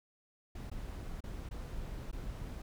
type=noise with dropouts; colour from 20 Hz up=brown; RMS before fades=-42 dBFS; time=0.55-2.62 s; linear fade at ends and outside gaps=5 ms; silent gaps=0.7-0.714 / 1.206-1.238 / 1.49-1.51 / 2.114-2.127 s; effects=none